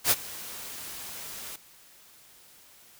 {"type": "noise with ADSR envelope", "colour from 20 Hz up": "white", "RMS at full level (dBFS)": -20, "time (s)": [0.04, 1.56], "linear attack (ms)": 70, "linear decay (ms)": 38, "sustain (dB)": -20, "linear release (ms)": 4, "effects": ["white hiss -55 dBFS RMS until 2.99 s"]}